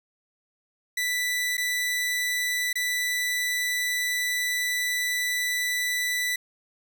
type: tone with dropouts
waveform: sawtooth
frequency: 1978 Hz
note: B6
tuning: 2 cents sharp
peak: -21 dBFS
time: 0.97-6.36 s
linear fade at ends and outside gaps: 5 ms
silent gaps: 1.57-1.578 / 2.73-2.755 s
effects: none